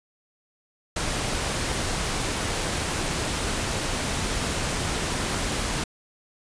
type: noise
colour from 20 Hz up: pink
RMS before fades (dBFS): -27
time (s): 0.96-5.84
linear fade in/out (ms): 5
effects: resampled to 22050 Hz